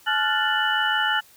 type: tone cluster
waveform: sine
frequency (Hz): 859 / 1389 / 1475 / 1766 / 2963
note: A5 / F6 / F#6 / A6 / F#7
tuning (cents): -42 / -10 / -6 / +6 / +2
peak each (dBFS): -26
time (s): 0.06-1.21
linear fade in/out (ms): 20
effects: white hiss -53 dBFS RMS until 1.36 s